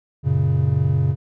triangle chord, F# major, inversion none, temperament equal, 92.5 / 116.54 / 138.59 Hz, F#2 / A#2 / C#3, 0 / 0 / 0 cents, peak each -20 / -20 / -16 dBFS, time 0.23-1.16 s, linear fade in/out 50 ms, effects none

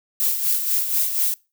violet noise with tremolo, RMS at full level -19 dBFS, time 0.2-1.34 s, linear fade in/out 0 ms, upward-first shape sine, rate 4.1 Hz, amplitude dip 55%, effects noise-tail reverb RT60 0.3 s tail -24 dB re dry

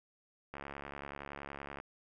click train, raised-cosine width 0.5 ms, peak -28 dBFS, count 90, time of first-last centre 0.54-1.801 s, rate 70.6 Hz, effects none

